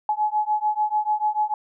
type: beating tone pair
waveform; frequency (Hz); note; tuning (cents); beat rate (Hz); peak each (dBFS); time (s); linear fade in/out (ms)
sine; 846 / 852.8; G#5 / G#5; +32 / +46; 6.8; -23; 0.09-1.54; 2
effects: none